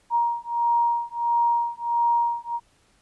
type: beating tone pair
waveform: sine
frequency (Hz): 941 / 942.5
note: A#5 / A#5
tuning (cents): +16 / +19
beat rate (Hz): 1.5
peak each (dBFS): -23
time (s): 0.1-2.6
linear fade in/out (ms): 50
effects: pink hiss -62 dBFS RMS until 3.01 s + resampled to 24000 Hz